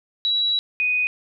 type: tone pair in turn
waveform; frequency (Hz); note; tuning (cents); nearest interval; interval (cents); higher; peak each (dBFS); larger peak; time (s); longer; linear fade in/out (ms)
sine; 3903 / 2489; B7 / D#7; -21 / 0; minor sixth; 779; first; -18; neither; 0.25-0.59 / 0.8-1.07; first; 0
effects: none